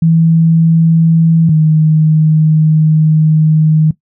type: tone pair in turn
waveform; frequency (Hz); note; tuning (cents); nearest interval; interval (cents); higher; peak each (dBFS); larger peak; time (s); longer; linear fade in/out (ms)
sine; 163.7 / 156.06; E3 / D#3; -12 / +6; minor second; 82; first; -5; neither; 0.02-1.49 / 1.49-3.91; second; 5
effects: noise-tail reverb RT60 0.1 s tail -17 dB re dry